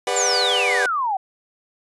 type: chord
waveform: sawtooth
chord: G major seventh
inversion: none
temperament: equal with one note detuned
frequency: 401.6 / 493.9 / 587.3 / 740 Hz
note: G4 / B4 / D5 / F#5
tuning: +42 / 0 / 0 / 0 cents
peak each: -23 / -20 / -24 / -21 dBFS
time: 0.07-0.86 s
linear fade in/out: 2 ms
type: exponential sweep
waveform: sine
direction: down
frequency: 7459 to 740 Hz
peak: -19 dBFS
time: 0.16-1.17 s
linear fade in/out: 5 ms
effects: resampled to 24000 Hz